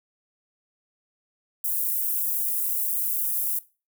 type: high-pass noise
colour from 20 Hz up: pink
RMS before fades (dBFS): -26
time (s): 1.64-3.59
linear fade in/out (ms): 5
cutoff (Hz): 12000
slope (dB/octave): 24
effects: noise-tail reverb RT60 0.3 s tail -18 dB re dry